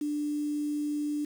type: tone with quantisation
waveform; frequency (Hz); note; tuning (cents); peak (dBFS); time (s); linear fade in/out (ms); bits
sine; 295.7; D4; +12; -28; 0.01-1.25; 5; 8
effects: none